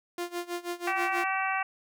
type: tone with tremolo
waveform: sawtooth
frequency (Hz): 349.2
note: F4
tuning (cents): 0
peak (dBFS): -26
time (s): 0.18-1.24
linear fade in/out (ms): 2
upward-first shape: sine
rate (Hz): 6.2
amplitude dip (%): 90
type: harmonic tone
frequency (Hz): 383.4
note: G4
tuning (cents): -38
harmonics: 2 / 3 / 4 / 5 / 6 / 7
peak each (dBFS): -31 / -33 / -34 / -35 / -36 / -36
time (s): 0.87-1.63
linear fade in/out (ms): 5
effects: none